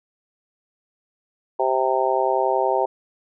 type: harmonic tone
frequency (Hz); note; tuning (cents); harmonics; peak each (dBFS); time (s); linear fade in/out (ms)
130.81; C3; 0; 3 / 4 / 5 / 6 / 7; -24 / -24 / -24 / -24 / -24; 1.59-2.86; 10
effects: none